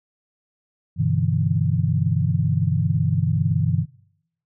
sine chord, E minor seventh, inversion first, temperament equal with one note detuned, 98 / 125.27 / 146.83 / 164.81 Hz, G2 / B2 / D3 / E3, 0 / +25 / 0 / 0 cents, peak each -23 dBFS, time 0.96-3.86 s, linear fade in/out 50 ms, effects noise-tail reverb RT60 0.8 s tail -25 dB re dry

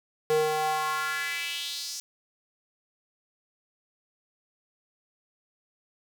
square tone with high-pass filter sweep, 154.4 Hz, D#3, 13 cents flat, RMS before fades -29 dBFS, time 0.3-2 s, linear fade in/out 0 ms, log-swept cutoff 420 to 5900 Hz, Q 3.3, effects none

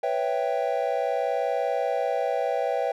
triangle chord, C# half-diminished seventh, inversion third, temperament equal, 493.9 / 554.4 / 659.3 / 784 Hz, B4 / C#5 / E5 / G5, 0 / 0 / 0 / 0 cents, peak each -27 dBFS, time 0.03-2.92 s, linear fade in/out 5 ms, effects none

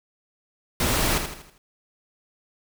pink noise with echo, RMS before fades -23 dBFS, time 0.8-1.18 s, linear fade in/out 2 ms, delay 80 ms, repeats 5, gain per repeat -7 dB, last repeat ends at 1.58 s, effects none

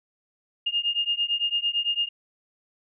sine beating tone pair, 2827 / 2835.9 Hz, F7 / F7, +20 / +26 cents, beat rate 8.9 Hz, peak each -26 dBFS, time 0.66-2.09 s, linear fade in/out 10 ms, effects none

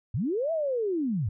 sine linear two-way sweep, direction up then down, 86.8 to 670 to 86.8 Hz, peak -25 dBFS, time 0.14-1.29 s, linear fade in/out 5 ms, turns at 0.52 s, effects none

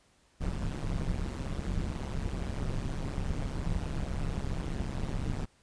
brown noise with amplitude modulation, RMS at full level -29 dBFS, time 0.4-5.46 s, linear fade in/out 20 ms, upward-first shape sine, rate 136 Hz, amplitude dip 95%, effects pink hiss -66 dBFS RMS until 5.62 s + resampled to 22050 Hz

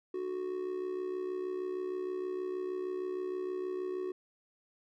triangle tone with amplitude modulation, 369.2 Hz, F#4, 4 cents flat, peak -29 dBFS, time 0.14-4.12 s, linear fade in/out 5 ms, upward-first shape sine, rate 66.4 Hz, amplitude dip 65%, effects none

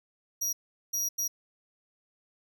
40% pulse tone bursts at uneven times, 5750 Hz, F8, 50 cents sharp, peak -27 dBFS, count 3, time 0.41-0.53 / 0.93-1.09 / 1.18-1.28 s, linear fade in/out 10 ms, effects none

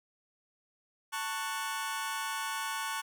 sawtooth chord, F# minor, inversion first, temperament just, 888 / 1110 / 1480 Hz, A5 / C#6 / F#6, +16 / +2 / 0 cents, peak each -34 / -34 / -35 dBFS, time 1.12-3.02 s, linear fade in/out 20 ms, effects none

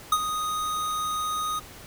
square tone with ADSR envelope, 1244.5 Hz, D#6, in tune, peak -17 dBFS, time 0.12-1.6 s, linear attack 4 ms, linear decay 51 ms, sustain -10 dB, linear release 18 ms, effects pink hiss -45 dBFS RMS until 1.86 s

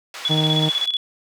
white band-pass noise, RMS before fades -35 dBFS, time 0.14-0.86 s, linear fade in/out 2 ms, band 610 to 4000 Hz, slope 12 dB/octave
sine tone with tremolo, 3402 Hz, G#7, 41 cents sharp, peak -17 dBFS, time 0.25-0.97 s, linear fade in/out 2 ms, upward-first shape square, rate 16 Hz, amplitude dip 70%
harmonic tone, 155.56 Hz, D#3, in tune, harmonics 1 / 2 / 3 / 4 / 5 / 6, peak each -19 / -25 / -29 / -31 / -33 / -35 dBFS, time 0.29-0.7 s, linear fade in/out 20 ms
effects none

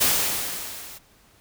white noise with level ramp, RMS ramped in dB -18 to -42 dBFS, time 0-0.99 s, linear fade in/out 20 ms, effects pink hiss -57 dBFS RMS until 1.4 s

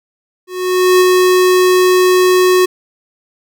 square tone with ADSR envelope, 366.7 Hz, F#4, 15 cents flat, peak -6 dBFS, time 0.47-2.66 s, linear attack 530 ms, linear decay 33 ms, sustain -2 dB, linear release 11 ms, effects none

